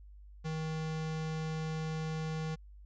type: tone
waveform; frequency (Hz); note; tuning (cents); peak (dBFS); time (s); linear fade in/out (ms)
square; 158.1; D#3; +28; -35; 0.44-2.56; 20
effects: added 50 Hz sine -50 dBFS peak until 2.85 s + resampled to 16000 Hz